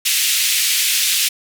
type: band-pass noise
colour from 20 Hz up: pink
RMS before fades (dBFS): -17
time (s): 0.05-1.29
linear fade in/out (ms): 10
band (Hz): 2400 to 16000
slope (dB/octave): 24
effects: none